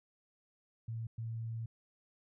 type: tone bursts at uneven times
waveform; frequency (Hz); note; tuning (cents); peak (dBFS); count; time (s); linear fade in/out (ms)
sine; 113.8; A#2; -41; -37; 2; 0.88-1.07 / 1.18-1.66; 5
effects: none